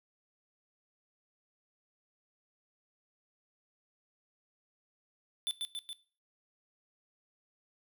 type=tone with echo; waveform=square; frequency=3516 Hz; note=A7; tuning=2 cents flat; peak=-31 dBFS; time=5.47-5.51 s; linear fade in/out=0 ms; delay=140 ms; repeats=3; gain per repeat=-3 dB; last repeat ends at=5.93 s; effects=noise-tail reverb RT60 0.4 s tail -18 dB re dry